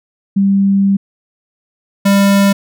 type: tone pair in turn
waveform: sine / square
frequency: 196.9 / 198.61 Hz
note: G3 / G3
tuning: +8 / +23 cents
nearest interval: unison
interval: 15 cents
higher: second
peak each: -8 dBFS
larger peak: neither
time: 0.36-0.97 / 2.05-2.53 s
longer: first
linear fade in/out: 10 ms
effects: none